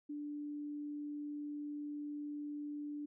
sine tone, 293.7 Hz, D4, in tune, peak -40 dBFS, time 0.09-3.06 s, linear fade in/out 10 ms, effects none

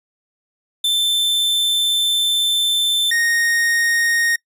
45% pulse tone pair in turn, 3542 / 1859 Hz, A7 / A#6, +11 / -5 cents, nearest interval major seventh, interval 1116 cents, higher first, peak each -15 dBFS, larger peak neither, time 0.84-3.11 / 3.11-4.36 s, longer first, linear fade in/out 5 ms, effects noise-tail reverb RT60 0.1 s tail -24 dB re dry + resampled to 32000 Hz

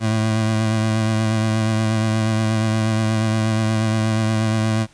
25% pulse tone with vibrato, 110 Hz, A2, in tune, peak -13 dBFS, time 0-4.87 s, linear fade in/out 50 ms, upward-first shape triangle, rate 8.4 Hz, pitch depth 31 cents each way, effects pink hiss -52 dBFS RMS until 4.93 s + resampled to 22050 Hz

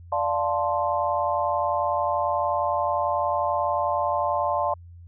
sine chord, D minor seventh, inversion none, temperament equal, 587.3 / 698.5 / 880 / 1046.5 Hz, D5 / F5 / A5 / C6, 0 / 0 / 0 / 0 cents, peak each -27 dBFS, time 0.12-4.74 s, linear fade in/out 5 ms, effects added 86 Hz sine -42 dBFS peak until 5.07 s

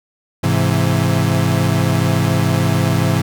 35% pulse chord, Ab augmented, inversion none, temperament equal, 103.83 / 130.81 / 164.81 Hz, Ab2 / C3 / E3, 0 / 0 / 0 cents, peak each -16 dBFS, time 0.43-3.22 s, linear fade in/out 10 ms, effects none

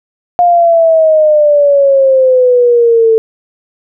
sine exponential sweep, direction down, 710 to 443.2 Hz, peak -4 dBFS, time 0.39-3.18 s, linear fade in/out 0 ms, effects none

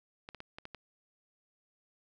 clicks, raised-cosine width 0.3 ms, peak -28 dBFS, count 6, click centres 0.289 / 0.347 / 0.404 / 0.585 / 0.654 / 0.747 s, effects none

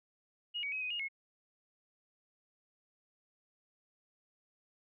sine tone with pitch steps, 2880 / 2259 / 2541 / 2501 / 2856 / 2175 Hz, F#7 / C#7 / D#7 / D#7 / F7 / C#7, -47 / +32 / +36 / +8 / +38 / -33 cents, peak -35 dBFS, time 0.54-1.086 s, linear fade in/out 20 ms, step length 91 ms, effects none

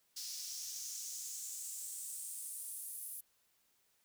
pink noise with high-pass filter sweep, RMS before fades -45 dBFS, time 0.16-3.21 s, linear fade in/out 10 ms, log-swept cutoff 5100 to 11000 Hz, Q 3.2, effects white hiss -75 dBFS RMS until 4.04 s

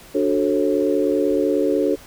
sine chord, D major seventh, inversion none, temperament equal with one note detuned, 293.7 / 370 / 440 / 543 Hz, D4 / F#4 / A4 / C#5, 0 / 0 / 0 / -36 cents, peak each -21 / -22 / -21 / -23 dBFS, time 0.14-1.96 s, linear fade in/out 20 ms, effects pink hiss -44 dBFS RMS until 2.06 s

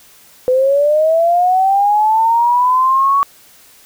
sine linear sweep, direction up, 501 to 1128 Hz, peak -9 dBFS, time 0.48-3.23 s, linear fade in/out 0 ms, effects white hiss -45 dBFS RMS until 3.85 s

